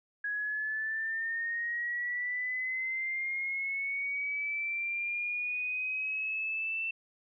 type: linear sweep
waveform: sine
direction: up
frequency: 1661.2 to 2678 Hz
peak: -31 dBFS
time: 0.24-6.91 s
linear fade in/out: 5 ms
effects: none